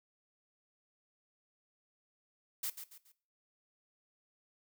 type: noise with echo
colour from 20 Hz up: blue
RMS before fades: -37 dBFS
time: 2.63-2.7 s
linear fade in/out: 5 ms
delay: 140 ms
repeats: 3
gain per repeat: -9 dB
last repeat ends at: 3.12 s
effects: noise-tail reverb RT60 0.4 s tail -17 dB re dry